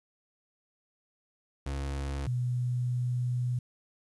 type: tone pair in turn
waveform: 35% pulse / sine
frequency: 69.3 / 123.48 Hz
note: C#2 / B2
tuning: 0 / 0 cents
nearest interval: minor seventh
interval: 1000 cents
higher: second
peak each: -30 / -27 dBFS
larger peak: second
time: 1.66-2.27 / 2.27-3.59 s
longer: second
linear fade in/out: 5 ms
effects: resampled to 24000 Hz + 10-bit